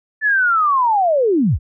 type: linear sweep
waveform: sine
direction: down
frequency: 1760 to 41.2 Hz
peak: -12 dBFS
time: 0.21-1.59 s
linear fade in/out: 50 ms
effects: none